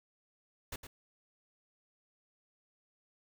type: noise with echo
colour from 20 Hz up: pink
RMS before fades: -41 dBFS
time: 0.72-0.76 s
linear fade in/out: 5 ms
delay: 110 ms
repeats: 1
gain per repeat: -8 dB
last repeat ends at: 0.87 s
effects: none